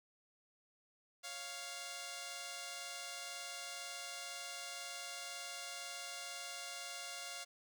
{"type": "tone pair together", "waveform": "5% pulse", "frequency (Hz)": [554.4, 698.5], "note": ["C#5", "F5"], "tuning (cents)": [0, 0], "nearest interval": "major third", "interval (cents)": 400, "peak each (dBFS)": [-39, -34], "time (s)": [1.23, 7.45], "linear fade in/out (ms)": 20, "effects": []}